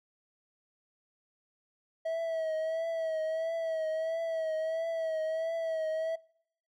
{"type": "tone with vibrato", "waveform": "triangle", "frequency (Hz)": 646, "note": "E5", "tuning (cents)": -35, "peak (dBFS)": -28, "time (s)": [2.05, 6.16], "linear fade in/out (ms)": 10, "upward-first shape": "triangle", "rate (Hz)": 1.5, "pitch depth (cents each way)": 49, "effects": ["noise-tail reverb RT60 0.7 s tail -25 dB re dry"]}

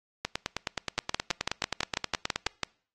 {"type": "two click trains", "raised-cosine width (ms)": 0.2, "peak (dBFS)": [-11, -10], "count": [22, 11], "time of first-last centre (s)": [[0.25, 2.465], [0.98, 2.633]], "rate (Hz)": [9.48, 6.05], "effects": ["noise-tail reverb RT60 0.5 s tail -26 dB re dry", "AAC 32 kbps"]}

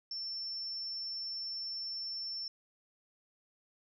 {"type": "tone", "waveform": "sine", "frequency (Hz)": 5390, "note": "E8", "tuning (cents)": 38, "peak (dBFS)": -37, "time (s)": [0.11, 2.48], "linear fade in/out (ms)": 2, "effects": []}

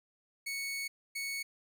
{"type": "tone bursts at uneven times", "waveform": "sawtooth", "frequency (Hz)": 2217, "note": "C#7", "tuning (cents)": 0, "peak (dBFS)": -32, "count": 2, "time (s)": [[0.46, 0.88], [1.15, 1.43]], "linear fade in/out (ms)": 10, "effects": []}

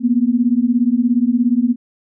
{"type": "beating tone pair", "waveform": "sine", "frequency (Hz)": [233.1, 250.1], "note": ["A#3", "B3"], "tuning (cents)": [0, 22], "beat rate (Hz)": 17, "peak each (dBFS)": -15, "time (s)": [0, 1.76], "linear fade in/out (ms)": 50, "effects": []}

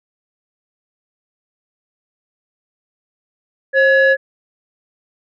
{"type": "tone pair together", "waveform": "sine", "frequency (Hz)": [535.4, 1693], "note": ["C5", "G#6"], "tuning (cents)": [40, 33], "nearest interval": "octave + minor sixth", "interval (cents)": 1993, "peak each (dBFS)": -10, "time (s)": [3.73, 4.17], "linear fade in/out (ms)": 50, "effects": ["tanh soft clip ceiling -5 dBFS"]}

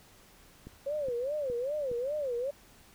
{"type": "click train", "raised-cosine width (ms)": 3, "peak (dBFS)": -31, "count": 4, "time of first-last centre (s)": [0.67, 1.915], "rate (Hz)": 2.41}
{"type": "tone with vibrato", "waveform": "sine", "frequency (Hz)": 536, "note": "C5", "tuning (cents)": 42, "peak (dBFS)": -30, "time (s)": [0.86, 2.51], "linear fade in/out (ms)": 10, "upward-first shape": "sine", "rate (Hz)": 2.5, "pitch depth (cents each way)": 220}
{"effects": ["pink hiss -58 dBFS RMS until 2.94 s"]}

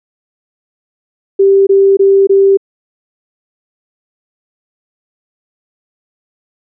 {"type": "tone bursts", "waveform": "sine", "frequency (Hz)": 392, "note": "G4", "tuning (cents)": 0, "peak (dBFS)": -4, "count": 4, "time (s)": [1.39, 2.573], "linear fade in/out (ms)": 10, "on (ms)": 280, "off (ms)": 21, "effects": []}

